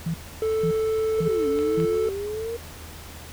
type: tone bursts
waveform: sine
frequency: 164.81 Hz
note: E3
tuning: in tune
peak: -23 dBFS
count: 4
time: 0.06-1.854 s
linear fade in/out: 5 ms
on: 81 ms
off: 490 ms
type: tone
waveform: triangle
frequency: 440 Hz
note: A4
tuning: in tune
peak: -19 dBFS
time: 0.42-2.09 s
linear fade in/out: 2 ms
type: linear two-way sweep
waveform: sine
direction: down then up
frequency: 476 to 273.1 to 471.5 Hz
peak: -27 dBFS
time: 1.18-2.57 s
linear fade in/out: 10 ms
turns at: 1.48 s
type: clicks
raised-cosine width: 0.3 ms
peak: -22 dBFS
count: 2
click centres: 1.589 / 1.801 s
effects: added 80 Hz sine -42 dBFS peak until 3.32 s + pink hiss -42 dBFS RMS until 3.32 s